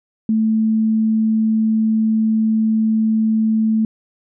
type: tone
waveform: sine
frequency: 220 Hz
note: A3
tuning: in tune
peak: -13 dBFS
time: 0.29-3.85 s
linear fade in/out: 2 ms
effects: none